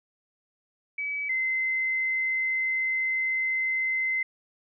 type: tone pair in turn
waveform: sine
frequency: 2286 / 2062 Hz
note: D7 / C7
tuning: -47 / -26 cents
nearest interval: major second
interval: 179 cents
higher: first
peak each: -28 / -24 dBFS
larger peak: second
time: 0.98-1.29 / 1.29-4.23 s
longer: second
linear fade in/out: 5 ms
effects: none